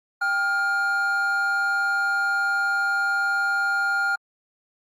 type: tone pair together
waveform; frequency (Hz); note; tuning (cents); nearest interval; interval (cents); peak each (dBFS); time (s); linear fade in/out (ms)
triangle; 789 / 1410.3; G5 / F6; +11 / +17; minor seventh; 1006; -27 / -19; 0.21-4.16; 10
effects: Opus 48 kbps